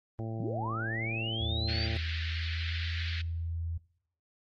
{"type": "harmonic tone", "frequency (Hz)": 112.3, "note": "A2", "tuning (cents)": 36, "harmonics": [1, 2, 3, 4, 5, 6, 7], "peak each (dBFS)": [-35, -42, -42, -48, -48, -49, -49], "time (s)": [0.19, 1.97], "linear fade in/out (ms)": 0}
{"type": "linear sweep", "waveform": "sine", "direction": "up", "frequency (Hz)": [118.3, 4757], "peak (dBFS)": -34, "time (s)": [0.39, 1.87], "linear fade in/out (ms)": 10}
{"type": "tone with pitch glide", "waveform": "sine", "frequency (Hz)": [80.4, 83.24], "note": ["E2", "E2"], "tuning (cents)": [-43, 17], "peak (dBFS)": -32, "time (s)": [1.4, 3.78], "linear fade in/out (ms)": 10, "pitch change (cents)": 60, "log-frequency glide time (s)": [1.94, 2.92]}
{"type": "band-pass noise", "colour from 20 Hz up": "pink", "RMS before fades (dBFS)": -40, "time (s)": [1.68, 3.22], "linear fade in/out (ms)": 10, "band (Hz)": [1600, 4500], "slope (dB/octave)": 48}
{"effects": ["noise-tail reverb RT60 0.7 s tail -23 dB re dry", "Opus 24 kbps"]}